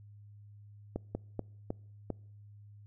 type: slowing click train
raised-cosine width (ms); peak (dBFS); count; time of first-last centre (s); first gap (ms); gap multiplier
2; -21; 5; 0.96-2.103; 190; 1.28
effects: noise-tail reverb RT60 0.7 s tail -26 dB re dry + added 103 Hz sine -51 dBFS peak until 2.86 s